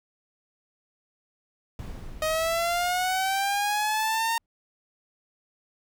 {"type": "noise with exponential decay", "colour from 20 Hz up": "brown", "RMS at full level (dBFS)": -35, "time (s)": [1.79, 4.46], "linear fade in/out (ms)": 1, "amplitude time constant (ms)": 580}
{"type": "linear sweep", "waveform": "sawtooth", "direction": "up", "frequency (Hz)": [622.3, 922], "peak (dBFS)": -20, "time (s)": [2.22, 4.38], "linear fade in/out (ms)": 2}
{"effects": []}